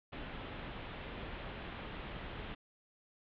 pink low-pass noise, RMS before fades -45 dBFS, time 0.12-2.55 s, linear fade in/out 10 ms, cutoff 3500 Hz, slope 48 dB/octave, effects none

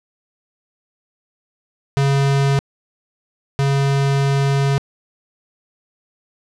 square tone pair in turn, 138.59 / 138.59 Hz, C#3 / C#3, 0 / 0 cents, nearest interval unison, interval 0 cents, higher neither, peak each -14 / -15 dBFS, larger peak first, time 1.97-2.59 / 3.59-4.78 s, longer second, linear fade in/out 0 ms, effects low-pass 7000 Hz 12 dB/octave + 9-bit

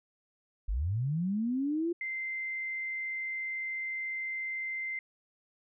sine linear sweep, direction up, 41.2 to 350 Hz, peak -28 dBFS, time 0.68-1.93 s, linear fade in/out 10 ms
sine tone, 2081 Hz, C7, 10 cents flat, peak -33 dBFS, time 2.01-4.99 s, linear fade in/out 2 ms
effects none

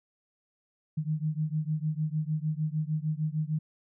sine beating tone pair, 151.9 / 158.5 Hz, D#3 / D#3, -41 / +32 cents, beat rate 6.6 Hz, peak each -30 / -31 dBFS, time 0.97-3.59 s, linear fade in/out 10 ms, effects none

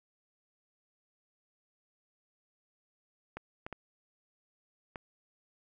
clicks, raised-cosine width 0.5 ms, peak -25 dBFS, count 4, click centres 3.37 / 3.665 / 3.727 / 4.958 s, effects none

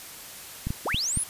clicks, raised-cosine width 5 ms, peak -16 dBFS, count 4, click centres 0.67 / 0.705 / 0.945 / 1.173 s
sine linear sweep, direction up, 112.9 to 10970 Hz, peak -25 dBFS, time 0.85-1.24 s, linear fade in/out 10 ms
effects white hiss -42 dBFS RMS until 1.29 s + resampled to 32000 Hz

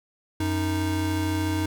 square tone pair together, 92.49 / 311.1 Hz, F#2 / D#4, 0 / 0 cents, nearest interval octave + major sixth, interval 2100 cents, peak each -27 dBFS, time 0.4-1.66 s, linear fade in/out 5 ms, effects none

